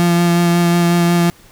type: tone with vibrato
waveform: 35% pulse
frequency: 172.3 Hz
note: F3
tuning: 23 cents flat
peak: -9 dBFS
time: 0-1.3 s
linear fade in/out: 0 ms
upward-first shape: sine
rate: 5.5 Hz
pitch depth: 13 cents each way
effects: pink hiss -46 dBFS RMS until 1.51 s